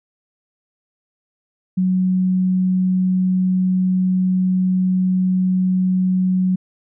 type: tone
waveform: sine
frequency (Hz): 185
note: F#3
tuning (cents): 0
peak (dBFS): -14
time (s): 1.77-6.56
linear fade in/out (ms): 10
effects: none